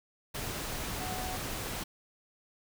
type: tone in noise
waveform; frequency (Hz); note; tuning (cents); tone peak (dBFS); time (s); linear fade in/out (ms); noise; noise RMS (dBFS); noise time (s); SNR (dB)
sine; 740; F#5; 0; -39; 1-1.37; 10; pink; -37; 0.34-1.84; -5
effects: none